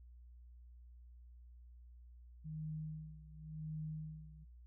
sine tone with tremolo, 155.56 Hz, D#3, in tune, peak -40 dBFS, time 2.44-4.45 s, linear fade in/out 20 ms, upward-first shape sine, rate 0.91 Hz, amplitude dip 85%, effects noise-tail reverb RT60 0.1 s tail -23 dB re dry + added 60 Hz sine -55 dBFS peak until 4.66 s

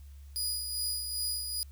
20% pulse tone with tremolo, 4922 Hz, D#8, 20 cents flat, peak -24 dBFS, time 0.36-1.63 s, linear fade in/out 0 ms, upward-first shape sine, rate 2.5 Hz, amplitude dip 45%, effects added 70 Hz sine -46 dBFS peak until 1.71 s + white hiss -66 dBFS RMS until 1.71 s

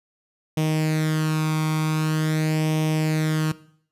sawtooth tone with flanger, 156.2 Hz, D#3, 7 cents sharp, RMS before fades -22 dBFS, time 0.57-3.52 s, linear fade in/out 5 ms, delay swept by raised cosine 0.34 to 0.87 ms, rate 0.45 Hz, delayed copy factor +0.6, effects noise-tail reverb RT60 0.6 s tail -18 dB re dry + resampled to 32000 Hz

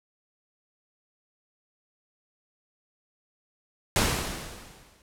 pink noise with exponential decay, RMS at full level -21 dBFS, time 3.96-5.02 s, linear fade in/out 1 ms, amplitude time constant 230 ms, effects low-pass 12000 Hz 12 dB/octave

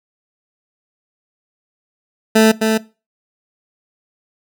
20% pulse tone with echo, 220 Hz, A3, in tune, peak -3 dBFS, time 2.35-2.52 s, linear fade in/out 10 ms, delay 260 ms, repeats 1, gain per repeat -5 dB, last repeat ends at 2.78 s, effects noise-tail reverb RT60 0.3 s tail -20 dB re dry

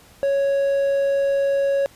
triangle tone, 554.4 Hz, C#5, in tune, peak -15 dBFS, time 0.23-1.86 s, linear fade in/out 0 ms, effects pink hiss -50 dBFS RMS until 1.95 s + resampled to 32000 Hz

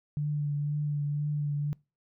sine tone with vibrato, 146.83 Hz, D3, in tune, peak -27 dBFS, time 0.17-1.73 s, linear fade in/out 0 ms, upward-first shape triangle, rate 2 Hz, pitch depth 25 cents each way, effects noise-tail reverb RT60 0.3 s tail -25 dB re dry

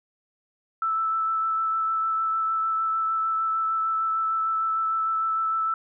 sine tone with vibrato, 1318.5 Hz, E6, in tune, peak -22 dBFS, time 0.82-5.74 s, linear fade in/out 2 ms, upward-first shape sine, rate 6.6 Hz, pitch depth 11 cents each way, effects none

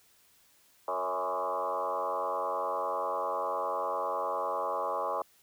sine tone with frequency modulation, 830.6 Hz, G#5, in tune, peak -29 dBFS, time 0.88-5.22 s, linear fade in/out 2 ms, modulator 90 Hz, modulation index 4, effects white hiss -64 dBFS RMS until 5.42 s

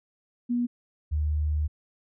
sine tone pair in turn, 241.6 / 75.6 Hz, B3 / D#2, -38 / -49 cents, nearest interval octave + minor sixth, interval 2011 cents, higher first, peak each -23 dBFS, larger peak neither, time 0.49-0.67 / 1.11-1.68 s, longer second, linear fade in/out 20 ms, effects none

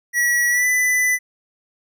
square tone with pitch glide, 1929 to 1995.9 Hz, B6 to B6, -41 to +18 cents, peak -16 dBFS, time 0.13-1.19 s, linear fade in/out 50 ms, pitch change +59 cents, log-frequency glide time 0.5-0.67 s, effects none

